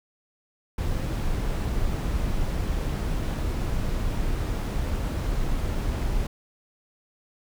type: noise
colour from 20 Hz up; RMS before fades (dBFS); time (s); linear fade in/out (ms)
brown; -26; 0.78-6.27; 5
effects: none